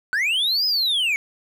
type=linear two-way sweep; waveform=triangle; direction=up then down; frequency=1458 to 5110 to 2180 Hz; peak=-17 dBFS; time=0.13-1.16 s; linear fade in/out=0 ms; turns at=0.66 s; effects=none